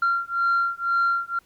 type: beating tone pair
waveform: sine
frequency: 1378 / 1380 Hz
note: F6 / F6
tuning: -24 / -21 cents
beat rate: 2 Hz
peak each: -22 dBFS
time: 0.02-1.39 s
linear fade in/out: 5 ms
effects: tanh soft clip ceiling -15 dBFS + pink hiss -61 dBFS RMS until 1.45 s